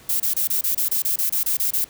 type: noise bursts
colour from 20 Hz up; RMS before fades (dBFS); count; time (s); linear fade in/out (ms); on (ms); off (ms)
violet; -21; 13; 0.09-1.844; 5; 110; 27
effects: pink hiss -48 dBFS RMS until 1.89 s + high-pass 60 Hz 12 dB/octave